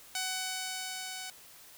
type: tone with level ramp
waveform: 5% pulse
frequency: 750 Hz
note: F#5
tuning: 23 cents sharp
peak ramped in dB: -20 to -28 dBFS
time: 0.15-1.3 s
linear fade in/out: 2 ms
effects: white hiss -54 dBFS RMS until 1.77 s